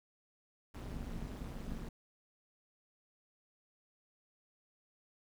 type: noise with amplitude modulation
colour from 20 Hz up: brown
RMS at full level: -39 dBFS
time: 0.74-1.89 s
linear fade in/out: 5 ms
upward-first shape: sine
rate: 198 Hz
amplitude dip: 90%
effects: none